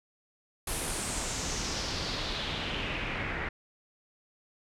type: noise with low-pass filter sweep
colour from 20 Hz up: pink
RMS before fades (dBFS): -34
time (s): 0.67-3.49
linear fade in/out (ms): 5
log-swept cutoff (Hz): 11000 to 1900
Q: 3
effects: none